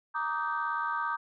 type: chord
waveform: sine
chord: Eb major seventh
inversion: second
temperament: just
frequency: 933.4 / 1166.7 / 1244.5 / 1555.6 Hz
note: Bb5 / D6 / Eb6 / G6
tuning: +2 / -12 / 0 / -14 cents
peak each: -34 dBFS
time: 0.14-1.17 s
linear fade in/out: 20 ms
effects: tanh soft clip ceiling -19 dBFS